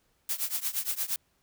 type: noise with tremolo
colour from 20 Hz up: blue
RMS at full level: -28 dBFS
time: 0.29-1.16 s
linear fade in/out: 2 ms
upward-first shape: triangle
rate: 8.6 Hz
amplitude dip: 95%
effects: pink hiss -71 dBFS RMS until 1.42 s